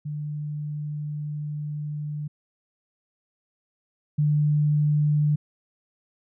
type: tone pair in turn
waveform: sine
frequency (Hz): 149 / 149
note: D3 / D3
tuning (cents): +25 / +25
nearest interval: unison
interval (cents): 0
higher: neither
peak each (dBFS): -28 / -18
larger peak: second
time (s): 0.05-2.28 / 4.18-5.36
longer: first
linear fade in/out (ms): 10
effects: none